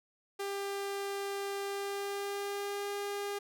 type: tone with pitch glide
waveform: sawtooth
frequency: 397.9 to 404.6 Hz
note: G4 to G#4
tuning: +26 to -45 cents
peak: -31 dBFS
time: 0.39-3.39 s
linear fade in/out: 10 ms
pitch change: +29 cents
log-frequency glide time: 1.64-2.92 s
effects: none